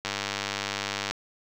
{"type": "click train", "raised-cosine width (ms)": 0.2, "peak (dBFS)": -11, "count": 107, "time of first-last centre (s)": [0.05, 1.11], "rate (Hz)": 100, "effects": []}